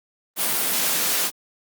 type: high-pass noise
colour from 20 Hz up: white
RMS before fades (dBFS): -22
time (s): 0.36-1.31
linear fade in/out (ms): 50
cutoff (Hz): 150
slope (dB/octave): 48
effects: Opus 32 kbps